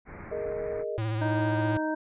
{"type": "low-pass noise", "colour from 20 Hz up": "pink", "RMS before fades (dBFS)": -43, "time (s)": [0.05, 0.85], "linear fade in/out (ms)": 50, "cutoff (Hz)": 2300, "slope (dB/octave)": 96}
{"type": "chord", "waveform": "sine", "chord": "Ab suspended second", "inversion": "none", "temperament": "equal", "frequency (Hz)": [415.3, 466.2, 622.3], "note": ["Ab4", "Bb4", "Eb5"], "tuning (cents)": [0, 0, 0], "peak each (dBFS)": -34, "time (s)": [0.31, 0.98], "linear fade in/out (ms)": 10}
{"type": "tone with vibrato", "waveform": "square", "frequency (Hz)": 110, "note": "A2", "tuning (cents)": 0, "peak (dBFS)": -28, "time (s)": [0.98, 1.77], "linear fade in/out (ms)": 0, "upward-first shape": "sine", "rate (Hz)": 15, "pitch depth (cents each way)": 43}
{"type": "harmonic tone", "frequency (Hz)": 311.7, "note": "D#4", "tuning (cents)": 3, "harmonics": [1, 2, 3, 5], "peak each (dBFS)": [-29, -32, -34, -36], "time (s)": [1.21, 1.95], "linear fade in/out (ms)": 10}
{"effects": ["resampled to 8000 Hz"]}